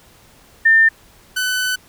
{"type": "tone pair in turn", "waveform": ["sine", "sawtooth"], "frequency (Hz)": [1800, 1503.6], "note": ["A6", "F#6"], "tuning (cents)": [39, 27], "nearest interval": "minor third", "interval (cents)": 312, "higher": "first", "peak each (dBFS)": [-8, -14], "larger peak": "first", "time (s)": [[0.65, 0.89], [1.36, 1.76]], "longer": "second", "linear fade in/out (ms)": 10, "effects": ["pink hiss -49 dBFS RMS until 1.88 s"]}